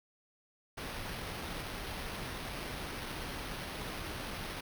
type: noise with sample-and-hold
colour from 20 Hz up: pink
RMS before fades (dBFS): -41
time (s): 0.77-4.61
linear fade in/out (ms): 10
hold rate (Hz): 7350
effects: none